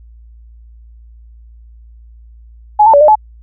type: tone with pitch steps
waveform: sine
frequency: 843 / 892 / 573 / 604 / 858 Hz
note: G#5 / A5 / D5 / D5 / A5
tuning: +26 / +23 / -43 / +48 / -44 cents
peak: -3 dBFS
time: 2.79-3.155 s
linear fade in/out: 10 ms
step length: 73 ms
effects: added 57 Hz sine -36 dBFS peak until 3.42 s